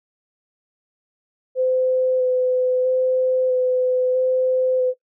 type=tone with vibrato; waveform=sine; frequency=510 Hz; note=C5; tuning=44 cents flat; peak=-16 dBFS; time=1.55-4.94 s; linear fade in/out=50 ms; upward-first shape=square; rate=0.77 Hz; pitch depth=11 cents each way; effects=noise-tail reverb RT60 0.1 s tail -17 dB re dry